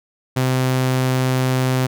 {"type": "tone", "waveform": "sawtooth", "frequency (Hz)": 129.2, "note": "C3", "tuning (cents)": -21, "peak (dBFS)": -12, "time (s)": [0.36, 1.87], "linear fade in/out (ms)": 10, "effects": []}